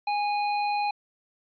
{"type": "tone", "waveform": "square", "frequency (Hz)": 825, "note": "G#5", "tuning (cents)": -12, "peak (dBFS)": -25, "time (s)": [0.07, 0.91], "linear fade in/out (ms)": 5, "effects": ["resampled to 11025 Hz"]}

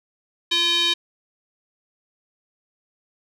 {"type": "tone with band-pass filter", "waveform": "square", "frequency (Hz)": 343.2, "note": "F4", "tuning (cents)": -30, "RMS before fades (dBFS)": -20, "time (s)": [0.51, 0.94], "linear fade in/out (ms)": 10, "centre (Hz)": 3500, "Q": 7.6, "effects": []}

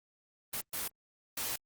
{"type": "noise bursts at uneven times", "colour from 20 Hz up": "white", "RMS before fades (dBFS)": -36, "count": 3, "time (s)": [[0.53, 0.61], [0.73, 0.88], [1.37, 1.56]], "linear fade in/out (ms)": 5, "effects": ["Opus 24 kbps"]}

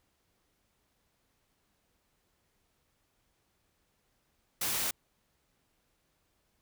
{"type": "noise with amplitude modulation", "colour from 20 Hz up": "white", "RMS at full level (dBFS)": -31, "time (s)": [4.61, 4.91], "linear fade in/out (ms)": 5, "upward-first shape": "sine", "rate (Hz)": 233, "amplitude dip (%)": 25, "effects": ["pink hiss -75 dBFS RMS until 6.61 s"]}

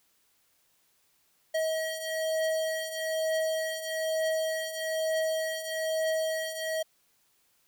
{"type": "beating tone pair", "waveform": "square", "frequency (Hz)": [637, 638.1], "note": ["D#5", "D#5"], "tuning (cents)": [41, 44], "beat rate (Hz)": 1.1, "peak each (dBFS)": [-35, -30], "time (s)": [1.54, 6.83], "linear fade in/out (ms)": 10, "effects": ["white hiss -69 dBFS RMS until 7.67 s"]}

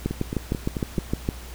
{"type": "two click trains", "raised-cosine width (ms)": 3, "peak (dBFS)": [-10, -14], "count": [9, 5], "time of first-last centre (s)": [[0.06, 1.289], [0.11, 0.987]], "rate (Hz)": [6.51, 4.56], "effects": ["added 60 Hz sine -38 dBFS peak until 1.54 s", "pink hiss -43 dBFS RMS until 1.54 s"]}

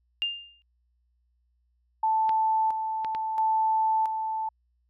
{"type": "tone with exponential decay", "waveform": "sine", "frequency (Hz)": 2804, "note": "F7", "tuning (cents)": 6, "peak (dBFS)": -22, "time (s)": [0.22, 0.62], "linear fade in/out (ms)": 0, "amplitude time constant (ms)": 85}
{"type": "tone with tremolo", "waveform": "sine", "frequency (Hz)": 880, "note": "A5", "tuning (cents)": 0, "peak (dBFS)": -21, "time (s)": [2.03, 4.49], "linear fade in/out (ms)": 5, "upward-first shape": "square", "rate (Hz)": 0.74, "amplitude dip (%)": 50}
{"type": "clicks", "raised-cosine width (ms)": 0.3, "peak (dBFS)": -21, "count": 3, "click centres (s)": [2.293, 3.047, 3.149]}
{"effects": ["added 60 Hz sine -67 dBFS peak until 4.89 s"]}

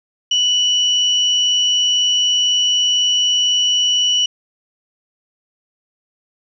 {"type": "tone pair together", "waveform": "sine", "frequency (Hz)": [2966, 5730], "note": ["F#7", "F8"], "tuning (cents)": [4, 44], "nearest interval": "major seventh", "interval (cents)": 1140, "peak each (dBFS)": [-13, -23], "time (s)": [0.31, 4.26], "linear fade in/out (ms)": 5, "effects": []}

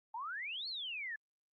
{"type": "exponential two-way sweep", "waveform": "sine", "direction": "up then down", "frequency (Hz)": [861, 4449, 1698], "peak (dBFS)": -39, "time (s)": [0.14, 1.16], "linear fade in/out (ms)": 5, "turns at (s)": 0.68, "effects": ["Opus 48 kbps"]}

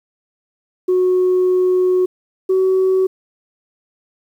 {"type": "tone pair in turn", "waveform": "sine", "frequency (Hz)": [366.8, 376.7], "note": ["F#4", "F#4"], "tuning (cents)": [-15, 31], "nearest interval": "unison", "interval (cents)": 46, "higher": "second", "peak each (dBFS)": -10, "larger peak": "neither", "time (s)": [[0.88, 2.06], [2.49, 3.07]], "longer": "first", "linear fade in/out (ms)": 10, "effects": ["tanh soft clip ceiling -9 dBFS", "8-bit"]}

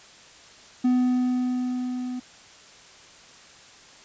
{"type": "tone with level ramp", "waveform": "triangle", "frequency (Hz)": 250.5, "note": "B3", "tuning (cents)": 25, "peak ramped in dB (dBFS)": [-15, -27], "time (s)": [0.84, 2.2], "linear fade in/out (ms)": 10, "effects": ["white hiss -49 dBFS RMS until 4.04 s", "resampled to 16000 Hz"]}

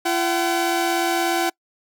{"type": "tone pair together", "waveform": "sawtooth", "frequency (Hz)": [340.6, 758], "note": ["F4", "F#5"], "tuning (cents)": [-43, 42], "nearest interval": "octave + major second", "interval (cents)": 1385, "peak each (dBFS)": -18, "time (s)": [0.05, 1.5], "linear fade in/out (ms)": 10, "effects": ["noise-tail reverb RT60 0.1 s tail -26 dB re dry"]}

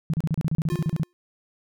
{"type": "tone bursts", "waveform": "sine", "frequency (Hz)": 158.6, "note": "D#3", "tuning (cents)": 33, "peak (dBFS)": -20, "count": 14, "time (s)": [0.1, 1.033], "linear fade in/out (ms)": 0, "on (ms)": 36, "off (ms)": 33}
{"type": "tone with exponential decay", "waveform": "square", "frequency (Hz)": 353.3, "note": "F4", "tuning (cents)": 20, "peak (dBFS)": -29, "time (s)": [0.7, 1.13], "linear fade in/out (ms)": 0, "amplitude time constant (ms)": 92}
{"effects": []}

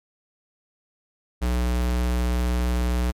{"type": "tone", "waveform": "square", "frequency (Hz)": 60.9, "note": "B1", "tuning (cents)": -24, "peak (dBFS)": -21, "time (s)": [1.41, 3.12], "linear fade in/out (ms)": 20, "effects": ["MP3 96 kbps"]}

